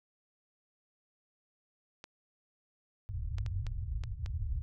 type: clicks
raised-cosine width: 0.2 ms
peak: -28 dBFS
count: 6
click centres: 2.041 / 3.384 / 3.463 / 3.667 / 4.037 / 4.261 s
type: low-pass noise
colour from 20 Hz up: white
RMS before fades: -36 dBFS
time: 3.09-4.62 s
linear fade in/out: 0 ms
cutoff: 110 Hz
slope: 48 dB/octave
effects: none